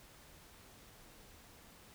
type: silence
effects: pink hiss -59 dBFS RMS until 1.94 s